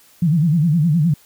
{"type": "tone with vibrato", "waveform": "sine", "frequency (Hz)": 160, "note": "D#3", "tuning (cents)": 49, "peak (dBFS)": -12, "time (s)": [0.22, 1.14], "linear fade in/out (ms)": 5, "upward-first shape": "sine", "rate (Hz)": 9.7, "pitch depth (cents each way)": 180, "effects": ["white hiss -51 dBFS RMS until 1.25 s"]}